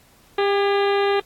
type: harmonic tone with a mistuned harmonic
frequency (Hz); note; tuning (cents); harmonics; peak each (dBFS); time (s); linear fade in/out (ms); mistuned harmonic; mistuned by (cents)
400; G4; +35; 1 / 2 / 3 / 4 / 5 / 6 / 7 / 8 / 9 / 10; -18 / -24 / -28 / -30 / -32 / -34 / -35 / -36 / -37 / -38; 0.38-1.2; 5; 4; +57
effects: pink hiss -54 dBFS RMS until 1.25 s + AAC 64 kbps